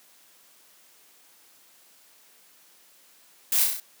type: noise with echo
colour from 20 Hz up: blue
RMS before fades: -23 dBFS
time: 3.52-3.64 s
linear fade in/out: 2 ms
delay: 32 ms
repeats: 5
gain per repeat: -3 dB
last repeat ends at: 3.8 s
effects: white hiss -57 dBFS RMS until 4 s + high-pass 200 Hz 12 dB/octave